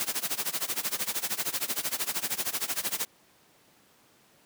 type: noise with tremolo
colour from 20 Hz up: white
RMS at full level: -28 dBFS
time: 0-3.05 s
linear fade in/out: 0 ms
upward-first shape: sine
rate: 13 Hz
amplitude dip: 90%
effects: pink hiss -61 dBFS RMS until 4.45 s + high-pass 150 Hz 12 dB/octave